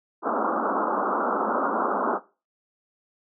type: band-pass noise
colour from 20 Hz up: white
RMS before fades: -25 dBFS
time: 0.22-2.2 s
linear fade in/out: 50 ms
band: 200 to 1400 Hz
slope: 96 dB/octave
effects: noise-tail reverb RT60 0.3 s tail -17 dB re dry